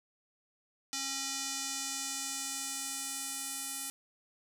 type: tone with band-pass filter sweep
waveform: square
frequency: 271.7 Hz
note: C#4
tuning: 35 cents flat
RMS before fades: -38 dBFS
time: 0.93-3.9 s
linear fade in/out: 0 ms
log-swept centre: 6000 to 10000 Hz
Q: 1.6
effects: none